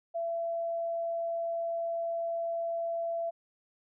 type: tone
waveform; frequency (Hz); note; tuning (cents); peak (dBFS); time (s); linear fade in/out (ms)
sine; 672; E5; +33; -30; 0.14-3.31; 20
effects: none